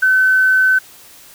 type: tone with quantisation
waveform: sine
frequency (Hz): 1522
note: F#6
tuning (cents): +48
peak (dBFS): -9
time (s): 0.02-0.79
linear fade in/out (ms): 10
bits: 6
effects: white hiss -42 dBFS RMS until 1.34 s